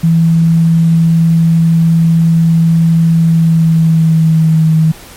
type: tone with pitch glide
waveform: sine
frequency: 164.81 to 158.92 Hz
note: E3 to D#3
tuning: 0 to +37 cents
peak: -5 dBFS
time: 0.03-4.92 s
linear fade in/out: 10 ms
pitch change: -63 cents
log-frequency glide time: 3.21-4.65 s
effects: pink hiss -34 dBFS RMS until 5.16 s + MP3 64 kbps